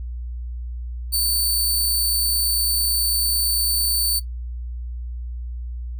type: tone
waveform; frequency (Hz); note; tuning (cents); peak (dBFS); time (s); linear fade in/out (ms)
10% pulse; 4529; C#8; +36; -12; 1.12-4.2; 20
effects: noise-tail reverb RT60 0.1 s tail -17 dB re dry + added 60 Hz sine -27 dBFS peak until 5.99 s